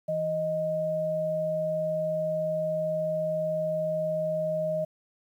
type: tone pair together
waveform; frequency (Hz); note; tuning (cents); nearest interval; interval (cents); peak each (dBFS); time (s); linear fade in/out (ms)
sine; 164.07 / 622.3; E3 / D#5; -8 / 0; octave + major seventh; 2308; -35 / -26; 0.08-4.85; 10
effects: 10-bit